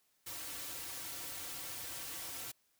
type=noise with comb filter; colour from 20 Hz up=white; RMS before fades=-44 dBFS; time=0.26-2.52 s; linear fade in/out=10 ms; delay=4.8 ms; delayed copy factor=-0.85; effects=white hiss -75 dBFS RMS until 2.79 s